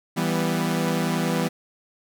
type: chord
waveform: sawtooth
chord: E minor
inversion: none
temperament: equal with one note detuned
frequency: 165.29 / 196 / 246.9 Hz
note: E3 / G3 / B3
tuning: +5 / 0 / 0 cents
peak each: -21 / -23 / -23 dBFS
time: 0.16-1.49 s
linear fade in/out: 20 ms
effects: none